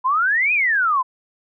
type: exponential two-way sweep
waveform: sine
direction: up then down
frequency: 987.8 to 2543 to 987.8 Hz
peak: -15 dBFS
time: 0.04-1.03 s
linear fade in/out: 20 ms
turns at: 0.53 s
effects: none